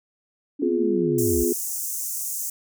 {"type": "linear sweep", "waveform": "sine", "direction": "down", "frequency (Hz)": [293.7, 57.5], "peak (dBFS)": -26, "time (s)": [0.59, 1.44], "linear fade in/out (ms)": 10}
{"type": "chord", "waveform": "sine", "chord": "F diminished", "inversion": "second", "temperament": "just", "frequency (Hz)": [251.4, 349.2, 419.1], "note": ["Cb4", "F4", "Ab4"], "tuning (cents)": [31, 0, 16], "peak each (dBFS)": [-26, -22, -25], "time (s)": [0.62, 1.53], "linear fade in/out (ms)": 5}
{"type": "high-pass noise", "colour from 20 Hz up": "pink", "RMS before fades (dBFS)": -29, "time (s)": [1.18, 2.5], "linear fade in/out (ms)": 5, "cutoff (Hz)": 6200, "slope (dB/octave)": 48}
{"effects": []}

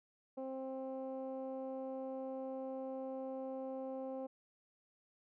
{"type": "tone with low-pass filter", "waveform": "15% pulse", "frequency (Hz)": 264, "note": "C4", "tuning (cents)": 16, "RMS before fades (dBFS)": -43, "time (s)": [0.37, 4.27], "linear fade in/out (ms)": 10, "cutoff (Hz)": 580, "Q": 1.8, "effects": []}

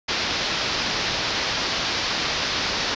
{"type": "low-pass noise", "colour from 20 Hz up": "white", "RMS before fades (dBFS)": -25, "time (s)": [0.08, 2.95], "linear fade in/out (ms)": 10, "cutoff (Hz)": 5500, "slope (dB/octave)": 48, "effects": ["resampled to 16000 Hz"]}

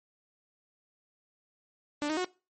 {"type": "tone with pitch steps", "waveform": "sawtooth", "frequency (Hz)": [293.9, 311, 365], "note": ["D4", "D#4", "F#4"], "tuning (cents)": [1, -1, -24], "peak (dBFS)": -25, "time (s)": [2.02, 2.245], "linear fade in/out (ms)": 0, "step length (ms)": 75, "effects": ["noise-tail reverb RT60 0.3 s tail -21 dB re dry", "MP3 32 kbps"]}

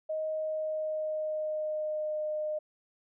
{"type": "tone with pitch glide", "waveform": "sine", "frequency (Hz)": [626, 611.3], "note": ["D#5", "D#5"], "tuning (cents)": [10, -31], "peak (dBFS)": -30, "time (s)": [0.09, 2.59], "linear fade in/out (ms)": 10, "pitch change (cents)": -41, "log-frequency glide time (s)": [0.28, 2.22], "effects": []}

